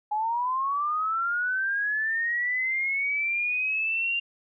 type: linear sweep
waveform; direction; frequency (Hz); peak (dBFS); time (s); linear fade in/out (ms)
sine; up; 830.6 to 2794; -24; 0.11-4.2; 10
effects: none